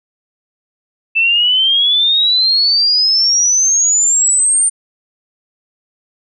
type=exponential sweep; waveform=sine; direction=up; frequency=2637 to 9000 Hz; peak=-9 dBFS; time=1.15-4.7 s; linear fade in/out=20 ms; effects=none